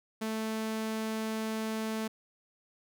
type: tone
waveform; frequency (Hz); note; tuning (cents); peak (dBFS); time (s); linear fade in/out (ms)
sawtooth; 220; A3; 0; -28; 0.21-2.08; 10
effects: none